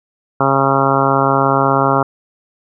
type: harmonic tone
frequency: 136.5 Hz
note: C#3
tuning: 26 cents flat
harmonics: 1 / 2 / 3 / 4 / 5 / 6 / 7 / 8 / 9 / 10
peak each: -20 / -20 / -20 / -20 / -20 / -20 / -20 / -20 / -20 / -20 dBFS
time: 0.4-2.03 s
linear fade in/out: 5 ms
effects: none